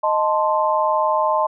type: chord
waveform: sine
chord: A diminished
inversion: second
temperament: equal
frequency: 622.3 / 880 / 1046.5 Hz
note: Eb5 / A5 / C6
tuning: 0 / 0 / 0 cents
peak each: -20 dBFS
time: 0.03-1.47 s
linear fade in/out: 10 ms
effects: none